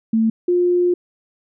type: tone pair in turn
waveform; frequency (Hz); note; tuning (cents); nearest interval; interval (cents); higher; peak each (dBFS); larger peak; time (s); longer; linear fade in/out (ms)
sine; 223.4 / 354.6; A3 / F4; +27 / +26; minor sixth; 799; second; -13; neither; 0.13-0.3 / 0.48-0.94; second; 5
effects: none